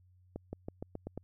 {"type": "accelerating click train", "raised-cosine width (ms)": 2, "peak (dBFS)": -26, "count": 7, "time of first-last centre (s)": [0.36, 1.176], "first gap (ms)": 170, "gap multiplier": 0.91, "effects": ["added 91 Hz sine -61 dBFS peak until 1.23 s"]}